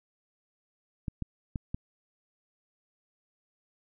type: clicks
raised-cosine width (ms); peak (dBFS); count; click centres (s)
5; -20; 4; 1.082 / 1.223 / 1.558 / 1.745
effects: none